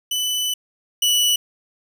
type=tone pair in turn; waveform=sawtooth; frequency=2991 / 2955 Hz; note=F#7 / F#7; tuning=+18 / -3 cents; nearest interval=unison; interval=21 cents; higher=first; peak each=-17 / -12 dBFS; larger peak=second; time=0.11-0.54 / 1.02-1.36 s; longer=first; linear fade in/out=5 ms; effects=none